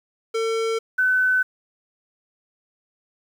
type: tone pair in turn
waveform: square / sine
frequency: 450 / 1510.9 Hz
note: A4 / F#6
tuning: +39 / +36 cents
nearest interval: octave + major sixth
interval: 2097 cents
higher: second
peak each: -22 / -16 dBFS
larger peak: second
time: 0.34-0.79 / 0.98-1.43 s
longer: neither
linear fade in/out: 10 ms
effects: low-pass 7000 Hz 12 dB/octave + 8-bit